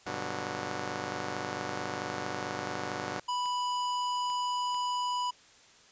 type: chord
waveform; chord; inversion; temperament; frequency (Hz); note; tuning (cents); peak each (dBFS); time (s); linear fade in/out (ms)
5% pulse; G major seventh; none; just; 98 / 122.5 / 147 / 183.75; G2 / B2 / D3 / F#3; 0 / -14 / +2 / -12; -30; 0.06-3.2; 5
type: clicks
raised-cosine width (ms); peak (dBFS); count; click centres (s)
0.2; -31; 6; 2.182 / 2.491 / 3.141 / 3.458 / 4.301 / 4.745
type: tone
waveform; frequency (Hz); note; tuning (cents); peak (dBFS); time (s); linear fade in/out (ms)
square; 987.8; B5; 0; -30; 3.28-5.31; 10
effects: white hiss -58 dBFS RMS until 5.91 s + resampled to 16000 Hz